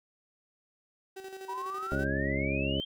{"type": "tone with tremolo", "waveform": "35% pulse", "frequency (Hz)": 383, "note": "G4", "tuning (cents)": -40, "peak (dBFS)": -38, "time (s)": [1.16, 2.05], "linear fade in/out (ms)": 10, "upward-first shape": "square", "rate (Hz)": 12, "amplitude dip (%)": 50}
{"type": "exponential sweep", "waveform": "sine", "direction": "up", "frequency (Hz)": [939, 3219], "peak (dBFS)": -34, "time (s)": [1.48, 2.85], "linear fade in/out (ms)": 10}
{"type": "harmonic tone", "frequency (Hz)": 68.3, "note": "C#2", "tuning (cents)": -25, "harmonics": [1, 2, 3, 4, 5, 6, 8, 9], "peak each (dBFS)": [-35, -35, -37, -35, -39, -39, -38, -39], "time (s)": [1.92, 2.8], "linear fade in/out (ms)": 0}
{"effects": []}